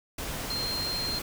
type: tone in noise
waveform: sine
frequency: 4186 Hz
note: C8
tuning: in tune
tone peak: -30 dBFS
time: 0.5-1.19 s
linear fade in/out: 5 ms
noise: pink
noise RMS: -35 dBFS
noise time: 0.18-1.22 s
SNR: +2 dB
effects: none